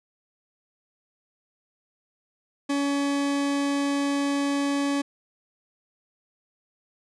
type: tone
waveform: 40% pulse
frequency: 282 Hz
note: C#4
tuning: 30 cents sharp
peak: -22 dBFS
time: 2.69-5.02 s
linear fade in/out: 10 ms
effects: resampled to 22050 Hz